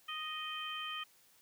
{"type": "harmonic tone", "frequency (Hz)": 622.3, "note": "D#5", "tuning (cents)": 0, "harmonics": [2, 3, 4, 5], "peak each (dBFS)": [-43, -48, -46, -42], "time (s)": [0.08, 1.04], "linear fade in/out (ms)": 10, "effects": ["white hiss -66 dBFS RMS until 1.41 s", "high-pass 60 Hz 12 dB/octave"]}